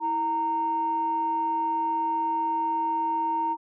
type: tone pair together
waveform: sine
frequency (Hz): 326.4 / 924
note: E4 / A#5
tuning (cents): -17 / -16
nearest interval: octave + tritone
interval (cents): 1801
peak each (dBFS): -33 / -23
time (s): 0-3.57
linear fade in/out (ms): 50
effects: tanh soft clip ceiling -17 dBFS